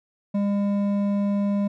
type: tone with hard clipping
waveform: sine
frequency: 201.9 Hz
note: G#3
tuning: 49 cents flat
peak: -22 dBFS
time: 0.34-1.68 s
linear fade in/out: 10 ms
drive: 8 dB
effects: none